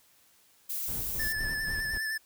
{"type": "noise", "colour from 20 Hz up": "violet", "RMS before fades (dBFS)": -34, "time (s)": [0.69, 1.33], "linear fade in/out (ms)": 10}
{"type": "noise with tremolo", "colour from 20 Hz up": "brown", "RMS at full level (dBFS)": -38, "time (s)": [0.88, 1.98], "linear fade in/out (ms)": 5, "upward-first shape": "square", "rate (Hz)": 3.8, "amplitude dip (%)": 50}
{"type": "tone with vibrato", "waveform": "square", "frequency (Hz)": 1751, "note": "A6", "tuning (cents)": -9, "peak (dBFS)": -31, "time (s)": [1.19, 2.18], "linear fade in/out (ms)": 10, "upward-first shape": "sine", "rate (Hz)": 9.8, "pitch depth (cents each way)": 31}
{"effects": ["white hiss -63 dBFS RMS until 2.25 s"]}